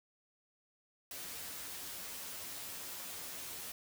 white noise with comb filter, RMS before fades -45 dBFS, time 1.11-3.72 s, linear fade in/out 2 ms, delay 11 ms, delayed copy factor +0.65, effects none

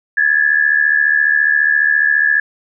sine tone pair together, 1666.4 / 1741 Hz, G#6 / A6, +5 / -19 cents, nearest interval minor second, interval 76 cents, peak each -13 dBFS, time 0.17-2.4 s, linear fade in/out 5 ms, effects none

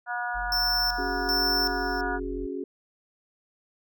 harmonic tone, 241.6 Hz, B3, 38 cents flat, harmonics 3 / 4 / 5 / 6 / 7, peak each -32 / -36 / -41 / -31 / -40 dBFS, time 0.06-2.2 s, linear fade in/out 50 ms
triangle tone, 46.25 Hz, F#1, in tune, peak -33 dBFS, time 0.34-2.47 s, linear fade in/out 20 ms
square tone with tremolo, 5370 Hz, E8, 31 cents sharp, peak -24 dBFS, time 0.52-2.01 s, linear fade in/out 2 ms, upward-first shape square, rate 1.3 Hz, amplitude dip 80%
sine chord, C# suspended fourth, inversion none, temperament equal, 277.2 / 370 / 415.3 Hz, C#4 / F#4 / G#4, 0 / 0 / 0 cents, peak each -34 / -34 / -36 dBFS, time 0.98-2.64 s, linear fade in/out 5 ms
effects none

